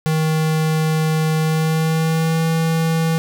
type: tone with pitch glide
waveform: square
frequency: 157.6 to 162.78 Hz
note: D#3 to E3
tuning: +23 to -21 cents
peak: -16 dBFS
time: 0.06-3.18 s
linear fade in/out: 0 ms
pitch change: +56 cents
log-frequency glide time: 1.4-2.46 s
effects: none